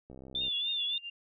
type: click train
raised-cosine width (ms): 2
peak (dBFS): -35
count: 26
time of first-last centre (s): 0.1-0.481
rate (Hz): 65.6
type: tone with vibrato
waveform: sine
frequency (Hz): 3520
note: A7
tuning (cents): 0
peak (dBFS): -30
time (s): 0.35-0.98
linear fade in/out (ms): 2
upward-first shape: triangle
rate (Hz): 3.5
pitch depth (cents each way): 86
type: tone with tremolo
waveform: sine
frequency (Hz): 2794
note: F7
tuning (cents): 0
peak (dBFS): -37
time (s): 0.41-1.1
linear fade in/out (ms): 5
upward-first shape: sine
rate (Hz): 7.9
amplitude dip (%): 85
effects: none